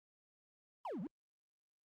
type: exponential two-way sweep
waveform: triangle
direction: down then up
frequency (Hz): 1070 to 161.1 to 351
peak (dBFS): -38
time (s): 0.85-1.07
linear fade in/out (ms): 2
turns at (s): 1.01
effects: Opus 24 kbps